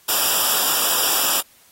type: noise with comb filter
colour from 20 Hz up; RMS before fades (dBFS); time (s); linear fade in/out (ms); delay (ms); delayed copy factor
white; -19; 0.08-1.41; 10; 0.47; -0.9
effects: white hiss -53 dBFS RMS until 1.71 s + AAC 48 kbps